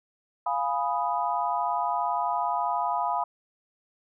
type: chord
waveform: sine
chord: F half-diminished seventh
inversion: none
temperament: equal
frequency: 698.5 / 830.6 / 987.8 / 1244.5 Hz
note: F5 / Ab5 / Cb6 / Eb6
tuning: 0 / 0 / 0 / 0 cents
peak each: -30 / -30 / -28 / -33 dBFS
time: 0.46-3.24 s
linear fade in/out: 5 ms
effects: none